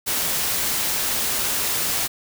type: noise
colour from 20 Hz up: white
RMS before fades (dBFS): -23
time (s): 0.06-2.08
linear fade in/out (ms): 20
effects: none